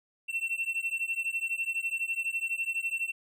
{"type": "beating tone pair", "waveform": "triangle", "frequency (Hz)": [2697, 2709], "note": ["E7", "E7"], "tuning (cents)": [39, 47], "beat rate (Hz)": 12, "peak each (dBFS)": -31, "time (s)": [0.28, 3.12], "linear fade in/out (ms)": 20, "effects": []}